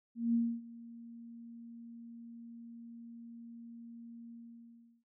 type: tone with ADSR envelope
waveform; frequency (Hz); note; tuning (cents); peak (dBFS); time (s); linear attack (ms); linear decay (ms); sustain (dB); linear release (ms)
sine; 233.1; A#3; 0; -26; 0.15-5.04; 190; 270; -21; 720
effects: none

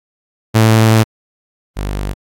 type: tone pair in turn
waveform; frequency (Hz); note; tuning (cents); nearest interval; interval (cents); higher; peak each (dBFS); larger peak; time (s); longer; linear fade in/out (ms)
sawtooth; 111.1 / 49.59; A2 / G1; +17 / +21; octave + major second; 1396; first; -3 / -14; first; 0.54-1.04 / 1.76-2.14; first; 20
effects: AAC 48 kbps

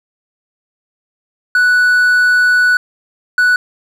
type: tone bursts at uneven times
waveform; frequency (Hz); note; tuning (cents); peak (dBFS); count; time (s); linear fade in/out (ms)
triangle; 1480; F#6; 0; -6; 2; 1.55-2.77 / 3.38-3.56; 2
effects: none

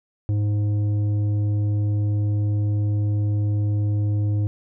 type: tone with tanh clipping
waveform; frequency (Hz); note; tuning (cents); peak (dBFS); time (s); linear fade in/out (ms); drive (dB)
sine; 103.83; G#2; 0; -20; 0.29-4.47; 0; 8
effects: none

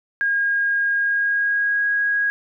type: tone with pitch glide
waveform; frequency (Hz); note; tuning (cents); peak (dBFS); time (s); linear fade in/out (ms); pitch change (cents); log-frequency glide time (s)
sine; 1627 to 1647.8; G#6 to G#6; -36 to -14; -17; 0.21-2.3; 0; +22; 0.97-1.86
effects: none

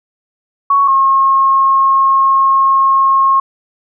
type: tone pair in turn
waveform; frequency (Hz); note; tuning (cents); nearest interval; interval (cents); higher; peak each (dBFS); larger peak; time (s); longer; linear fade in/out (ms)
sine; 1113 / 1080.7; C#6 / C#6; +7 / -44; minor second; 51; first; -7; neither; 0.7-0.88 / 0.88-3.4; second; 5
effects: none

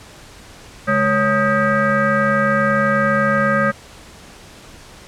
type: tone with frequency modulation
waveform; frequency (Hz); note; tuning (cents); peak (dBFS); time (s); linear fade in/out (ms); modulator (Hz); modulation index
sine; 901; A5; +41; -13; 0.87-3.72; 20; 346; 2.5
effects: pink hiss -41 dBFS RMS until 5.07 s + low-pass 9000 Hz 12 dB/octave

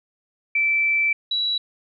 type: tone pair in turn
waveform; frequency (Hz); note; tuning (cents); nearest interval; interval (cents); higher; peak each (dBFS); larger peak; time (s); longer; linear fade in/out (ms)
sine; 2327 / 3914; D7 / B7; -17 / -16; major sixth; 901; second; -17 / -20; first; 0.55-1.13 / 1.31-1.58; first; 5
effects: none

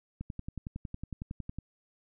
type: click train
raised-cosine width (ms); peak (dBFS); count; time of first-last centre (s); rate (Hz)
5; -25; 16; 0.21-1.586; 10.9
effects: none

